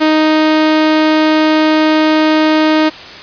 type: tone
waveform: sawtooth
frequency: 311.1 Hz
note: D#4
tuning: in tune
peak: -4 dBFS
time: 0-2.9 s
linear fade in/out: 20 ms
effects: white hiss -30 dBFS RMS until 3.22 s + resampled to 11025 Hz